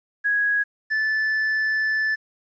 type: tone pair in turn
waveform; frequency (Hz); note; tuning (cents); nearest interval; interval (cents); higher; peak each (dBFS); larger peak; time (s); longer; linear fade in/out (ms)
sine / triangle; 1661.2 / 1747.8; G#6 / A6; 0 / -12; minor second; 88; second; -18; neither; 0.24-0.64 / 0.9-2.16; second; 20
effects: resampled to 16000 Hz + 10-bit